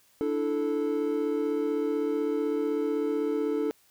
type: chord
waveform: triangle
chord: D suspended second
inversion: none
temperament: equal with one note detuned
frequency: 293.7 / 329.6 / 438.2 Hz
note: D4 / E4 / A4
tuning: 0 / 0 / -7 cents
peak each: -28 / -31 / -26 dBFS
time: 0.21-3.71 s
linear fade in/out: 0 ms
effects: white hiss -63 dBFS RMS until 3.9 s